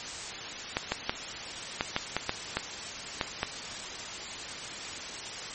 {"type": "clicks", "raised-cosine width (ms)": 0.3, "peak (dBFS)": -10, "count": 10, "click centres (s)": [0.769, 0.92, 1.095, 1.809, 1.964, 2.166, 2.294, 2.57, 3.212, 3.431], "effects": ["white hiss -38 dBFS RMS until 5.54 s", "MP3 32 kbps"]}